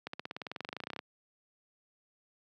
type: accelerating click train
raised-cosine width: 0.3 ms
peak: -22 dBFS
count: 22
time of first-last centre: 0.07-0.991 s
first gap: 64 ms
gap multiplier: 0.96
effects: high-pass 150 Hz 12 dB/octave